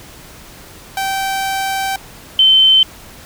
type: tone pair in turn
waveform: sawtooth / sine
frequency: 776 / 3083 Hz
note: G5 / G7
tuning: -18 / -29 cents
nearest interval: 2 octaves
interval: 2389 cents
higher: second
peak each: -13 / -6 dBFS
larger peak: second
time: 0.97-1.96 / 2.39-2.83 s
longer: first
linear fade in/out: 2 ms
effects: pink hiss -38 dBFS RMS until 3.25 s